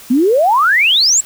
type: exponential sweep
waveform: sine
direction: up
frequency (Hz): 233.1 to 7900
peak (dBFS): -8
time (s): 0.1-1.21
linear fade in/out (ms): 10
effects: white hiss -37 dBFS RMS until 1.25 s